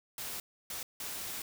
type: noise bursts at uneven times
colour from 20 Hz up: white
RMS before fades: -40 dBFS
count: 3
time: 0.18-0.4 / 0.7-0.83 / 1-1.42 s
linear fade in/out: 2 ms
effects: none